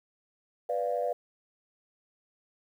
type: chord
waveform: sine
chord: B diminished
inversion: none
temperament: equal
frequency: 493.9 / 587.3 / 698.5 Hz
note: B4 / D5 / F5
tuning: 0 / 0 / 0 cents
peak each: -31 / -31 / -32 dBFS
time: 0.69-1.13 s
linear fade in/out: 5 ms
effects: tanh soft clip ceiling -18 dBFS + 10-bit